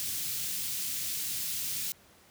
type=band-stop noise; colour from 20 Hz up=white; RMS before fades=-34 dBFS; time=0-1.92 s; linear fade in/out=0 ms; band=180 to 2900 Hz; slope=12 dB/octave; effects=pink hiss -59 dBFS RMS until 2.3 s + high-pass 80 Hz 12 dB/octave